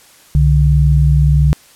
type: tone pair together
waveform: sine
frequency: 65.41 / 146.83 Hz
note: C2 / D3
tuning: 0 / 0 cents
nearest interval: octave + major second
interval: 1400 cents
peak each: -10 dBFS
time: 0.35-1.53 s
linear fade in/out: 0 ms
effects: white hiss -45 dBFS RMS until 1.75 s + low-pass 12000 Hz 12 dB/octave